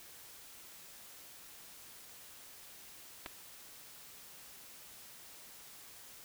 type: clicks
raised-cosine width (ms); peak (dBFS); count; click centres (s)
0.3; -25 / -30; 2; 3.261 / 3.264
effects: white hiss -54 dBFS RMS until 6.24 s